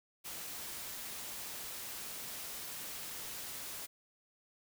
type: noise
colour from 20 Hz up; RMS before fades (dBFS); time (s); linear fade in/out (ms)
white; -44; 0.24-3.87; 20
effects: none